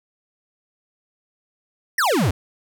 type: exponential sweep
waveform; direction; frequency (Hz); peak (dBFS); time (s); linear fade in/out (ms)
square; down; 1985 to 77.78; -17; 1.98-2.31; 5
effects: none